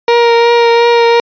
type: tone with vibrato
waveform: 30% pulse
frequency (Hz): 469.6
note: A#4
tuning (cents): +13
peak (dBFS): -3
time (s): 0.08-1.2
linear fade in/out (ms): 2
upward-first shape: triangle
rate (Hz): 2.8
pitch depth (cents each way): 17
effects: resampled to 11025 Hz